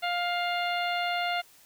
harmonic tone, 703 Hz, F5, 11 cents sharp, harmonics 1 / 2 / 3 / 4 / 5 / 6, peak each -29 / -34 / -34 / -36 / -40 / -42 dBFS, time 0.02-1.42 s, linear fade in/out 20 ms, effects white hiss -57 dBFS RMS until 1.65 s

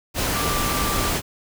sine tone in noise, 1176 Hz, D6, 2 cents sharp, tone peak -27 dBFS, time 0.32-1.12 s, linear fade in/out 50 ms, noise pink, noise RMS -23 dBFS, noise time 0.14-1.22 s, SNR -7 dB, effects none

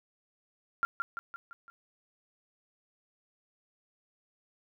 sine tone with echo, 1385 Hz, F6, 15 cents flat, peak -24 dBFS, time 0.83-0.85 s, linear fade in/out 0 ms, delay 170 ms, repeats 5, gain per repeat -5 dB, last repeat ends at 1.7 s, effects none

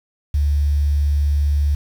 sine tone with quantisation, 72.5 Hz, D2, 22 cents flat, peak -14 dBFS, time 0.34-1.75 s, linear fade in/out 5 ms, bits 7, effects none

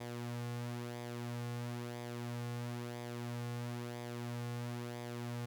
sawtooth tone with flanger, 120 Hz, B2, 49 cents flat, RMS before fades -42 dBFS, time 0-5.46 s, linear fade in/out 10 ms, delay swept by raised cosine 0.7 to 3.2 ms, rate 1 Hz, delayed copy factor -0.5, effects none

